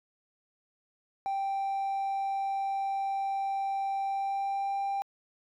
triangle tone with pitch glide, 784 to 791.3 Hz, G5 to G5, 0 to +16 cents, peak -26 dBFS, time 1.26-5.02 s, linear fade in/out 0 ms, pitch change +16 cents, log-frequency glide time 4.03-4.79 s, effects tanh soft clip ceiling -23 dBFS

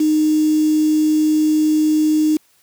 sine tone with quantisation, 307.8 Hz, D#4, 19 cents flat, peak -12 dBFS, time 0-2.37 s, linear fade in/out 5 ms, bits 5, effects white hiss -57 dBFS RMS until 2.62 s + high-pass 60 Hz 12 dB/octave

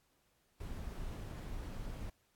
brown noise, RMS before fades -43 dBFS, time 0.6-2.1 s, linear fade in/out 5 ms, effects pink hiss -75 dBFS RMS until 2.35 s + AAC 64 kbps

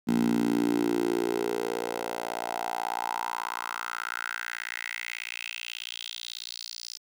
10% pulse tone with high-pass filter sweep, 58.27 Hz, A#1, in tune, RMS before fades -31 dBFS, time 0.07-6.98 s, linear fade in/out 20 ms, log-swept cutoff 220 to 5100 Hz, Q 4.3, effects none

